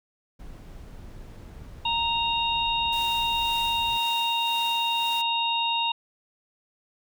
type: noise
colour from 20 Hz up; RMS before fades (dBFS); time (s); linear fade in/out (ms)
brown; -42; 0.39-3.98; 10
type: harmonic tone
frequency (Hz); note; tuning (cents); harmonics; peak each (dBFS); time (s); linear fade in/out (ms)
930; A#5; -4; 1 / 3 / 4; -26 / -28 / -28; 1.85-5.92; 5
type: noise with tremolo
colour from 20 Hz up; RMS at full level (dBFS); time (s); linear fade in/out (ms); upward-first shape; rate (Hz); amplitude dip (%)
white; -41; 2.92-5.22; 10; sine; 1.9; 40
effects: none